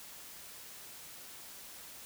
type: silence
effects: white hiss -50 dBFS RMS until 2.05 s